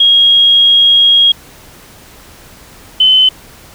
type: tone pair in turn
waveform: sine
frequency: 3277 / 3045 Hz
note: G#7 / F#7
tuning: -24 / +49 cents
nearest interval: minor second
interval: 127 cents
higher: first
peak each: -4 dBFS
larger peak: neither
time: 0-1.32 / 3-3.29 s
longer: first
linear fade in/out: 5 ms
effects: pink hiss -38 dBFS RMS until 3.74 s